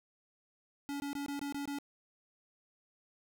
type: tone bursts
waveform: square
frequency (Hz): 283.5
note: C#4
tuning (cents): +39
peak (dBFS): -37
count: 7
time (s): 0.89-1.786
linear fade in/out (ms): 0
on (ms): 110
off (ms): 21
effects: none